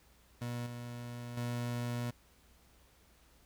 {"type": "tone with level steps", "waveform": "30% pulse", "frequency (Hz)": 120.4, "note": "B2", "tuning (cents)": -44, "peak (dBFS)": [-34, -39, -32], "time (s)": [0.41, 2.11], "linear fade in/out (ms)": 10, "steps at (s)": [0.66, 1.37], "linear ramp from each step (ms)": 5, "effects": ["added 60 Hz sine -67 dBFS peak until 3.45 s", "pink hiss -66 dBFS RMS until 3.45 s"]}